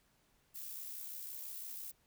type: noise with amplitude modulation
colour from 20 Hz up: violet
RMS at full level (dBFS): -44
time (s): 0.54-1.92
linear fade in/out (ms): 20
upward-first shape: sine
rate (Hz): 65.9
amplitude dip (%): 40
effects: pink hiss -73 dBFS RMS until 2.06 s